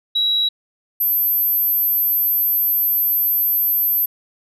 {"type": "tone pair in turn", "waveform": "sine", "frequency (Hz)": [3881, 12293], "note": ["B7", "G9"], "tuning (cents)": [-31, -35], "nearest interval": "octave + minor sixth", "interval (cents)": 1996, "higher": "second", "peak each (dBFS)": -14, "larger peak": "neither", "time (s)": [[0.15, 0.49], [1, 4.06]], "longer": "second", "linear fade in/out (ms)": 10, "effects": ["tanh soft clip ceiling -10 dBFS"]}